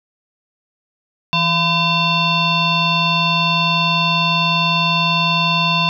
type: tone with frequency modulation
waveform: sine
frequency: 1864.7 Hz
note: A#6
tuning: in tune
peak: -13 dBFS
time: 1.33-5.89 s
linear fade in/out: 0 ms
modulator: 850 Hz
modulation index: 2.4
effects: none